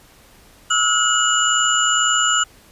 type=tone cluster; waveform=sine; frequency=1306 / 1428 / 2921 / 7130 Hz; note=E6 / F6 / F#7 / A8; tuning=-17 / +38 / -23 / +22 cents; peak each=-20 dBFS; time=0.7-2.44 s; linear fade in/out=10 ms; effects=pink hiss -49 dBFS RMS until 2.71 s + resampled to 32000 Hz